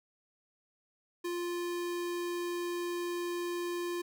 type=tone; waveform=square; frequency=349.2 Hz; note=F4; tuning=in tune; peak=-34 dBFS; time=1.24-4.02 s; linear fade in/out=10 ms; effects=none